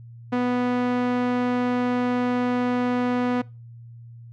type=tone with low-pass filter; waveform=sawtooth; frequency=246.9 Hz; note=B3; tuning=in tune; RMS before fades=-23 dBFS; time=0.32-3.42 s; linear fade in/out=10 ms; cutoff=2200 Hz; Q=0.6; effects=noise-tail reverb RT60 0.3 s tail -23 dB re dry + added 117 Hz sine -40 dBFS peak until 4.32 s